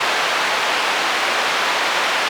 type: band-pass noise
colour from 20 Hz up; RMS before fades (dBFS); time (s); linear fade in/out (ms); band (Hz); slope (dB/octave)
pink; -19; 0-2.29; 10; 750 to 3400; 12
effects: none